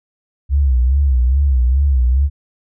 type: tone with vibrato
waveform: sine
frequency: 65.9 Hz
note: C2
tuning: 13 cents sharp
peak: -10 dBFS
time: 0.49-2.3 s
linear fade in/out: 50 ms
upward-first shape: sine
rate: 2.4 Hz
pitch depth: 140 cents each way
effects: none